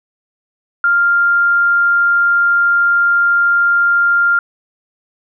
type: tone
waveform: sine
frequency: 1396.9 Hz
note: F6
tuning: in tune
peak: -9 dBFS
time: 0.84-4.39 s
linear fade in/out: 2 ms
effects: none